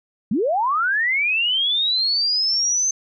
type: linear sweep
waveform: sine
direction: up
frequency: 175.6 to 6272 Hz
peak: -17 dBFS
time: 0.31-2.91 s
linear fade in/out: 5 ms
effects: none